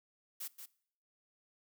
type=noise with echo; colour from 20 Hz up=blue; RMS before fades=-42 dBFS; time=0.4-0.48 s; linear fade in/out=10 ms; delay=180 ms; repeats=1; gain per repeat=-7 dB; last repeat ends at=0.66 s; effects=noise-tail reverb RT60 0.6 s tail -21 dB re dry